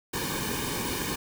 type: noise with comb filter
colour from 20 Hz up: pink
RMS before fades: -31 dBFS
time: 0.13-1.16 s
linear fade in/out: 10 ms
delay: 1.5 ms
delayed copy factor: -0.75
effects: none